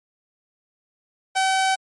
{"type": "tone", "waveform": "sawtooth", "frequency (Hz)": 764, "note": "G5", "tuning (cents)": -45, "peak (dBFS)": -14, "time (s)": [1.35, 1.76], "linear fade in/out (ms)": 20, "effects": ["MP3 48 kbps"]}